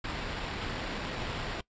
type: noise with sample-and-hold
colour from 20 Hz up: pink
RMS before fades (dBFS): -36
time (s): 0.04-1.61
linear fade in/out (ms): 5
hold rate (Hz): 6300
effects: noise-tail reverb RT60 0.1 s tail -21 dB re dry + resampled to 16000 Hz